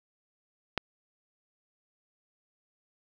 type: click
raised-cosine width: 0.3 ms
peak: -11 dBFS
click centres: 0.777 s
effects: none